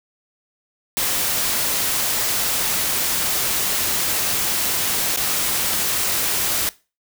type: noise with dropouts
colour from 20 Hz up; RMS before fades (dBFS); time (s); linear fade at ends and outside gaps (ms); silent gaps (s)
white; -21; 0.97-6.69; 0; 5.161-5.173
effects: noise-tail reverb RT60 0.3 s tail -20 dB re dry